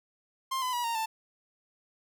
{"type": "tone with pitch steps", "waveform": "45% pulse", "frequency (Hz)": [1055, 1010.3, 967.4, 926.4, 887.1], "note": ["C6", "B5", "B5", "A#5", "A5"], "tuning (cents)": [14, 39, -36, -11, 14], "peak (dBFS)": -29, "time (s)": [0.51, 1.06], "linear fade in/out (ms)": 10, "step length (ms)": 110, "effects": []}